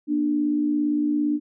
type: tone pair together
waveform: sine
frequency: 238.9 / 296.5 Hz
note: A#3 / D4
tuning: +43 / +17 cents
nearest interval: major third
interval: 374 cents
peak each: -28 / -20 dBFS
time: 0.07-1.4 s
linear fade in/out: 50 ms
effects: none